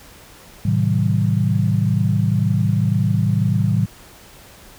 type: chord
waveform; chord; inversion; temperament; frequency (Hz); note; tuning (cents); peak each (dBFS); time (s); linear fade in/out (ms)
sine; A diminished seventh; none; just; 110 / 132 / 158.4 / 190.08; A2 / C3 / Eb3 / Gb3; 0 / +16 / +31 / +47; -18 / -22 / -21 / -21; 0.65-3.86; 5
effects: pink hiss -44 dBFS RMS until 4.78 s